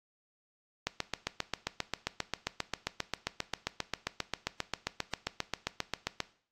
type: click train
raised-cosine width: 0.2 ms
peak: -13 dBFS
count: 41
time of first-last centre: 0.87-6.203 s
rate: 7.5 Hz
effects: noise-tail reverb RT60 0.5 s tail -18 dB re dry + AAC 48 kbps